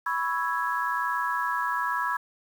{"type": "chord", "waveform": "sine", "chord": "C# minor seventh", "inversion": "third", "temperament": "equal", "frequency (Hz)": [987.8, 1108.7, 1318.5, 1661.2], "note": ["B5", "C#6", "E6", "G#6"], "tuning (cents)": [0, 0, 0, 0], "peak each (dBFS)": [-29, -32, -32, -30], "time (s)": [0.06, 2.17], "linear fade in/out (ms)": 5, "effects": ["8-bit"]}